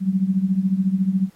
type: tone with tremolo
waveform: sine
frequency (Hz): 190.1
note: F#3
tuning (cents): +47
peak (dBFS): -13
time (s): 0-1.3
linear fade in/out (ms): 50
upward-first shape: triangle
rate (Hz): 14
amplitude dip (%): 85
effects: pink hiss -58 dBFS RMS until 1.35 s + AAC 48 kbps